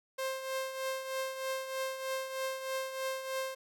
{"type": "tone with tremolo", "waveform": "sawtooth", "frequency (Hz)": 528, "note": "C5", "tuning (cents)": 16, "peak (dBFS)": -28, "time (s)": [0.18, 3.55], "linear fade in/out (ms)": 10, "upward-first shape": "triangle", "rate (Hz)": 3.2, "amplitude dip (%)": 65, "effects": []}